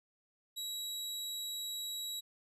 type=tone; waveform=sawtooth; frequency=3879 Hz; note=B7; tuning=32 cents flat; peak=-35 dBFS; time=0.56-2.21 s; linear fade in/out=20 ms; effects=resampled to 32000 Hz